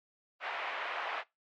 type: band-pass noise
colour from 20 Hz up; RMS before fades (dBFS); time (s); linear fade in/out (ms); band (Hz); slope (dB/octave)
pink; -38; 0.4-1.24; 50; 670 to 2700; 24
effects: noise-tail reverb RT60 0.2 s tail -21 dB re dry + AAC 64 kbps